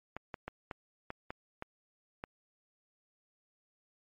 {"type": "clicks", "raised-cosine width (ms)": 0.5, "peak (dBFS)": -24, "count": 8, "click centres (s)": [0.166, 0.342, 0.48, 0.712, 1.104, 1.305, 1.624, 2.239], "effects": ["MP3 48 kbps"]}